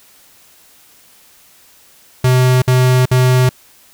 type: tone bursts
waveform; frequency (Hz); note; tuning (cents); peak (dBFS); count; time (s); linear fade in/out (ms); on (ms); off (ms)
square; 127.4; C3; -46; -9; 3; 2.24-3.492; 5; 380; 56
effects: white hiss -47 dBFS RMS until 3.93 s